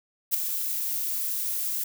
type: noise with ADSR envelope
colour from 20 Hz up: violet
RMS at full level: -20 dBFS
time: 0.31-1.84 s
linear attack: 34 ms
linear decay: 4 ms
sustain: -9 dB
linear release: 5 ms
effects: none